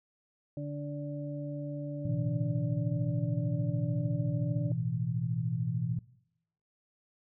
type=harmonic tone; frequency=145.3 Hz; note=D3; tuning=18 cents flat; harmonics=1 / 2 / 4; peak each=-36 / -39 / -42 dBFS; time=0.57-4.72 s; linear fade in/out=2 ms
type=chord; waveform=sine; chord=A suspended second; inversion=none; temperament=equal; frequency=110 / 123.47 / 164.81 Hz; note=A2 / B2 / E3; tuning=0 / 0 / 0 cents; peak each=-36 / -32 / -34 dBFS; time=2.05-5.99 s; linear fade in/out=5 ms
effects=noise-tail reverb RT60 0.8 s tail -21 dB re dry